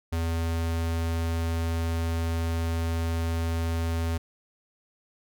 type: tone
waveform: square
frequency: 82.8 Hz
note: E2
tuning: 8 cents sharp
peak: -26 dBFS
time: 0.12-4.18 s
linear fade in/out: 10 ms
effects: none